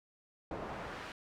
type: noise with band-pass filter sweep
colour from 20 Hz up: brown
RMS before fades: -43 dBFS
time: 0.51-1.12 s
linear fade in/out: 2 ms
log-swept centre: 650 to 2200 Hz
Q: 0.78
effects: none